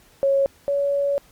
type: tone pair in turn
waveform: sine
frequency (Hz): 550 / 564.2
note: C#5 / C#5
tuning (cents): -14 / +30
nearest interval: unison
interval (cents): 44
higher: second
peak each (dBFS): -15 / -18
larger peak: first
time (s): 0.23-0.46 / 0.68-1.18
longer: second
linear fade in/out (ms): 0
effects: pink hiss -54 dBFS RMS until 1.31 s + MP3 96 kbps